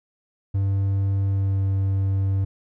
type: tone with pitch glide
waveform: triangle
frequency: 98 to 97.04 Hz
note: G2 to G2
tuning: 0 to -17 cents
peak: -17 dBFS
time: 0.54-2.45 s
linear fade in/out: 10 ms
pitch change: -17 cents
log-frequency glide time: 1.26-1.63 s
effects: none